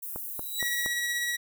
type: high-pass noise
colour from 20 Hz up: pink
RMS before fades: -37 dBFS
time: 0.02-0.87 s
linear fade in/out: 10 ms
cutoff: 12000 Hz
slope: 24 dB/octave
type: click train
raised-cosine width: 1 ms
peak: -23 dBFS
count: 4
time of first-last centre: 0.16-0.861 s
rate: 4.28 Hz
type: tone with exponential growth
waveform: sawtooth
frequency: 3916 Hz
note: B7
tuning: 15 cents flat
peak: -25 dBFS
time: 0.32-0.61 s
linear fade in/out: 5 ms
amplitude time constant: 63 ms
type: tone with tremolo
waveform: sawtooth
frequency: 1922 Hz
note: B6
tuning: 48 cents flat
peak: -23 dBFS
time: 0.59-1.37 s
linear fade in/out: 20 ms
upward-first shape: sine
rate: 16 Hz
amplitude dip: 25%
effects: none